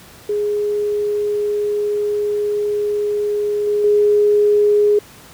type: tone with level steps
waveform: sine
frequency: 415.3 Hz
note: G#4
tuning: in tune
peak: -16 / -14 / -10 dBFS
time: 0.29-4.99 s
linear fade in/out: 5 ms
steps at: 3.67 / 3.84 s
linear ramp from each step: 2 ms
effects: pink hiss -42 dBFS RMS until 5.33 s + high-pass 60 Hz 12 dB/octave